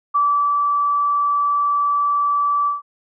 sine tone with ADSR envelope, 1157 Hz, D6, 26 cents flat, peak -13 dBFS, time 0.14-2.82 s, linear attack 16 ms, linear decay 360 ms, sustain -2 dB, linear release 150 ms, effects none

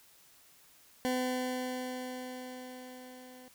20% pulse tone with level ramp, 253.6 Hz, B3, 46 cents sharp, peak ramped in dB -24 to -46 dBFS, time 1.05-3.48 s, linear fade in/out 0 ms, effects white hiss -61 dBFS RMS until 3.54 s

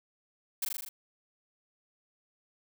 blue noise with echo, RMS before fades -31 dBFS, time 0.62-0.65 s, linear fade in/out 5 ms, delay 40 ms, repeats 6, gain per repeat -2 dB, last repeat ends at 0.89 s, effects none

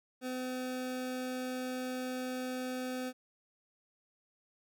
25% pulse tone, 254.6 Hz, C4, 47 cents flat, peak -32 dBFS, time 0.21-3.13 s, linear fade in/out 50 ms, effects none

